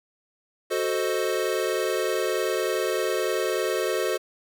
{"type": "chord", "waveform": "square", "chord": "F# diminished seventh", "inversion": "none", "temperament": "equal", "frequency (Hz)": [370, 440, 523.3, 622.3], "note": ["F#4", "A4", "C5", "Eb5"], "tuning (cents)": [0, 0, 0, 0], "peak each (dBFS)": [-29, -29, -30, -32], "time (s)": [0.7, 4.18], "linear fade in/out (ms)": 20, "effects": []}